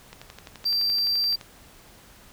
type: click train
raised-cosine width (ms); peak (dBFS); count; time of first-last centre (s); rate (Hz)
0.2; -23; 16; 0.13-1.412; 11.7
type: tone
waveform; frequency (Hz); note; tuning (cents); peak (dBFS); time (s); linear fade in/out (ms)
triangle; 4699; D8; 0; -20; 0.65-1.36; 10
effects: pink hiss -51 dBFS RMS until 2.32 s